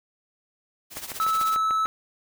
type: noise with tremolo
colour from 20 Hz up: white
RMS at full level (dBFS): -33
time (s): 0.9-1.58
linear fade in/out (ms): 50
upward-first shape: triangle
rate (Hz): 16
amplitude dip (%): 80
type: click train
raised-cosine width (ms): 0.5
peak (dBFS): -20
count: 7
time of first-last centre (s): 0.97-1.856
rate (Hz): 6.77
type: tone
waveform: triangle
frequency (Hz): 1304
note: E6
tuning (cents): -19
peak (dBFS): -19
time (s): 1.2-1.86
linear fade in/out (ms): 0
effects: none